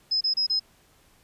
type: tone bursts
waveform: sine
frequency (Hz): 5100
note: D#8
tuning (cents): +42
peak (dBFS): -21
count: 4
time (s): 0.11-0.597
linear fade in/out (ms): 10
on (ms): 100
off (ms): 29
effects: pink hiss -60 dBFS RMS until 1.23 s + resampled to 32000 Hz